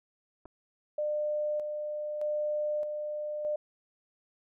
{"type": "clicks", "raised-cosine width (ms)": 1, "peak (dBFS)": -35, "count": 2, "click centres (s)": [0.455, 0.458]}
{"type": "tone with tremolo", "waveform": "sine", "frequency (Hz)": 600, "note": "D5", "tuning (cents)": 37, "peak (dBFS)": -28, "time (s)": [0.98, 3.56], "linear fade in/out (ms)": 5, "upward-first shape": "square", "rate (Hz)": 0.81, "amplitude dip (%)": 40}
{"effects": []}